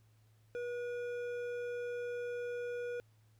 triangle tone with hard clipping, 483.9 Hz, B4, 35 cents flat, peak -39 dBFS, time 0.55-3 s, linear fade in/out 0 ms, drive 13 dB, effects added 109 Hz sine -64 dBFS peak until 3.39 s + pink hiss -75 dBFS RMS until 3.39 s

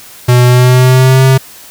square tone with pitch glide, 123.47 to 132.33 Hz, B2 to C3, 0 to +20 cents, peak -4 dBFS, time 0.28-1.38 s, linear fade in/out 10 ms, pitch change +120 cents, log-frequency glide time 0.46-1.24 s, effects white hiss -34 dBFS RMS until 1.7 s

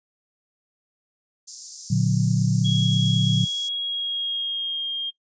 pink high-pass noise, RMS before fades -35 dBFS, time 1.47-3.69 s, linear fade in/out 10 ms, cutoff 5000 Hz, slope 48 dB/octave
sine chord, Bb augmented, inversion none, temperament just, 116.54 / 145.68 / 182.1 Hz, Bb2 / D3 / F#3, 0 / -14 / -27 cents, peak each -22 dBFS, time 1.9-3.45 s, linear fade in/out 10 ms
sine tone with pitch glide, 3318 to 3220 Hz, G#7 to G7, -2 to +46 cents, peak -24 dBFS, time 2.64-5.11 s, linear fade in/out 20 ms, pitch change -52 cents, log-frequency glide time 3.62-4.9 s
effects noise-tail reverb RT60 0.1 s tail -20 dB re dry + resampled to 16000 Hz

